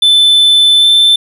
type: tone with pitch glide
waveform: triangle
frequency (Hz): 3520 to 3542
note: A7 to A7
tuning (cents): 0 to +11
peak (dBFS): -3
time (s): 0.02-1.16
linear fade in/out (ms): 5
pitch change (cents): +11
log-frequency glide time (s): 0.79-0.86
effects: none